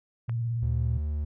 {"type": "tone with vibrato", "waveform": "sine", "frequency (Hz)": 116.54, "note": "A#2", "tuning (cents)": 0, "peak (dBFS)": -26, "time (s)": [0.28, 0.98], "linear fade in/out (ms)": 10, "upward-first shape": "square", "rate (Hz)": 18, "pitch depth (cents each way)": 41}
{"type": "click", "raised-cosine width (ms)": 0.5, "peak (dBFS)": -26, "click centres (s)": 0.295}
{"type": "tone", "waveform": "triangle", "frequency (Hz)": 74.7, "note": "D2", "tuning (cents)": 30, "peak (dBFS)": -25, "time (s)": [0.62, 1.25], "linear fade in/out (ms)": 10}
{"effects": []}